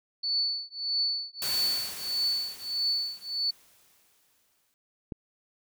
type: tone with tremolo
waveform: sine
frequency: 4470 Hz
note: C#8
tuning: 14 cents sharp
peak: -23 dBFS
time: 0.23-3.51 s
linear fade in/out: 10 ms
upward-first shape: triangle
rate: 1.6 Hz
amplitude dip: 100%
type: noise with exponential decay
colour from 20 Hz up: white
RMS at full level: -33 dBFS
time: 1.42-4.74 s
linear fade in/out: 0 ms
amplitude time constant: 720 ms
type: click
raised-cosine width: 3 ms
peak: -22 dBFS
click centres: 5.122 s
effects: none